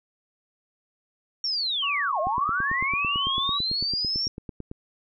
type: linear two-way sweep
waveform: sine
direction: down then up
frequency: 5588 to 590 to 5588 Hz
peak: -24 dBFS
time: 1.44-4.28 s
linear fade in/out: 2 ms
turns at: 2.2 s
type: tone with vibrato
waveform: sine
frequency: 1115 Hz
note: C#6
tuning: 10 cents sharp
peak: -28 dBFS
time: 1.82-3.59 s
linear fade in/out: 20 ms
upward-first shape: sine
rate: 1.8 Hz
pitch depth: 57 cents each way
type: click train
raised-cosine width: 3 ms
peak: -22 dBFS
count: 23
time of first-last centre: 2.27-4.714 s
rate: 9 Hz
effects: none